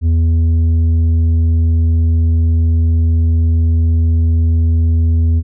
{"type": "tone with tanh clipping", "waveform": "triangle", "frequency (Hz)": 82.1, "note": "E2", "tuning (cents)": -6, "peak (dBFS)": -10, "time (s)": [0.01, 5.43], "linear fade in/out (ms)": 50, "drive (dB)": 10, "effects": []}